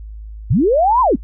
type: linear two-way sweep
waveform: sine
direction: up then down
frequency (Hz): 82.41 to 1050 to 182.9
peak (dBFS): -10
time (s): 0.5-1.16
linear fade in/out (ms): 10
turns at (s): 1.01
effects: noise-tail reverb RT60 0.1 s tail -23 dB re dry + added 53 Hz sine -29 dBFS peak until 1.23 s